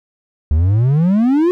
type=exponential sweep; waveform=triangle; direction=up; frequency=72.2 to 369.8 Hz; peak=-8 dBFS; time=0.51-1.51 s; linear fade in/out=0 ms; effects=none